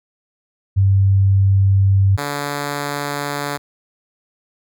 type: tone pair in turn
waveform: sine / 5% pulse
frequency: 97.5 / 143.98 Hz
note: G2 / D3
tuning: -9 / -34 cents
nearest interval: perfect fifth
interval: 675 cents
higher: second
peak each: -10 dBFS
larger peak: neither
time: 0.76-2.17 / 2.17-3.58 s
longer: neither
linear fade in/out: 20 ms
effects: none